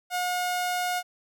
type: tone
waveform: sawtooth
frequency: 720 Hz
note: F#5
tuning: 47 cents flat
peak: -22 dBFS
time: 0.1-1.03 s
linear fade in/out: 50 ms
effects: none